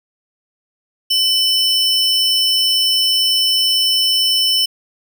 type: tone pair together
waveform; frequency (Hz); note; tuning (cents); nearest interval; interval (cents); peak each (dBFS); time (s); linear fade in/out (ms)
square; 2997 / 5340; F#7 / E8; +22 / +22; minor seventh; 1000; -16; 1.1-4.66; 10
effects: none